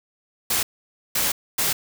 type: noise bursts at uneven times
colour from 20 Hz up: white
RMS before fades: -22 dBFS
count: 3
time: 0.5-0.63 / 1.15-1.32 / 1.58-1.73 s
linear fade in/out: 5 ms
effects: none